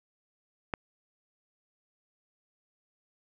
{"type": "click", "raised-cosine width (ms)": 0.5, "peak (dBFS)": -15, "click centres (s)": 0.738, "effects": []}